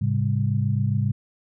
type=tone cluster; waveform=sine; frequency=107.4 / 134.8 / 199.5 Hz; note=A2 / C#3 / G3; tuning=-41 / -48 / +31 cents; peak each=-22 / -24 / -28 dBFS; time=0.01-1.12 s; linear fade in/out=10 ms; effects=none